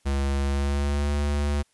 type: tone with pitch glide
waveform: square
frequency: 69.3 to 72.45 Hz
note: C#2 to D2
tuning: 0 to -23 cents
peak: -23 dBFS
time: 0.05-1.63 s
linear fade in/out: 20 ms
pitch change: +77 cents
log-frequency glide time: 0.44-1.12 s
effects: white hiss -66 dBFS RMS until 1.73 s + resampled to 24000 Hz